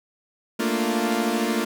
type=chord; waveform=sawtooth; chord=Bb major seventh; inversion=third; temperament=equal; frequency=220 / 233.1 / 293.7 / 349.2 Hz; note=A3 / Bb3 / D4 / F4; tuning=0 / 0 / 0 / 0 cents; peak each=-23 / -21 / -26 / -24 dBFS; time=0.59-1.65 s; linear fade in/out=10 ms; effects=none